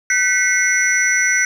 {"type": "tone cluster", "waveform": "sine", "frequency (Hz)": [1518, 1966, 2149, 5900], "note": ["F#6", "B6", "C7", "F#8"], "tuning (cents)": [44, -8, 46, -6], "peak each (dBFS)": -18, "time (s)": [0.1, 1.45], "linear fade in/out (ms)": 2, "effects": ["tanh soft clip ceiling -6 dBFS", "7-bit"]}